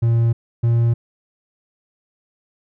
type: tone pair in turn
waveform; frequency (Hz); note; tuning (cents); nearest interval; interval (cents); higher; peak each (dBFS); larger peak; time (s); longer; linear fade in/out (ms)
triangle; 116.1 / 117.04; A#2 / A#2; -7 / +7; unison; 14; second; -11; neither; 0.02-0.33 / 0.63-0.94; neither; 10
effects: none